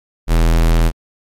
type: tone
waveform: square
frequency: 41.2 Hz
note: E1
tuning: in tune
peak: -10 dBFS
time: 0.27-0.92 s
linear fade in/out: 50 ms
effects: MP3 64 kbps